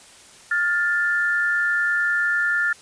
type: tone pair together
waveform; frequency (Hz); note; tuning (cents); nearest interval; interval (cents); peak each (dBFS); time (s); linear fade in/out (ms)
sine; 1412 / 1761.1; F6 / A6; +19 / +1; major third; 382; -21; 0.51-2.73; 5
effects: white hiss -47 dBFS RMS until 2.81 s + resampled to 22050 Hz